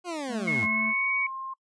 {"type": "linear sweep", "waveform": "20% pulse", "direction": "down", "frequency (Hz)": [366.4, 79.5], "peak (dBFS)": -26, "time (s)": [0.04, 0.68], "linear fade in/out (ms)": 50}
{"type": "harmonic tone", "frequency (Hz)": 220, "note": "A3", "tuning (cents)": 0, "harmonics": [1, 3, 5, 7], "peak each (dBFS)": [-31, -43, -47, -54], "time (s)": [0.28, 0.94], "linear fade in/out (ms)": 50}
{"type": "tone with pitch glide", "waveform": "sine", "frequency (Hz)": [2173, 2246], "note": ["C#7", "C#7"], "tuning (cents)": [-35, 22], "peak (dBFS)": -24, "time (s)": [0.47, 1.27], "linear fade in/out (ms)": 10, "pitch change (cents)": 57, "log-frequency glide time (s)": [0.64, 1.11]}
{"type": "tone", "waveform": "sine", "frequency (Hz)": 1061, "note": "C6", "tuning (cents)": 24, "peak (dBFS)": -33, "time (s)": [0.62, 1.54], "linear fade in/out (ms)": 10}
{"effects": ["noise-tail reverb RT60 0.1 s tail -24 dB re dry", "resampled to 22050 Hz"]}